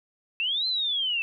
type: linear two-way sweep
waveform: sine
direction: up then down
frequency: 2626 to 4139 to 2626 Hz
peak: -24 dBFS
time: 0.4-1.22 s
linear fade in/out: 0 ms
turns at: 0.67 s
effects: none